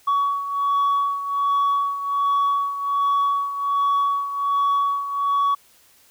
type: beating tone pair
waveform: sine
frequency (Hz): 1126 / 1127.3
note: C#6 / C#6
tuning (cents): +27 / +29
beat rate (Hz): 1.3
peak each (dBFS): -18 / -23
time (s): 0.07-5.55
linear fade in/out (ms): 10
effects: tanh soft clip ceiling -15 dBFS + white hiss -55 dBFS RMS until 6.1 s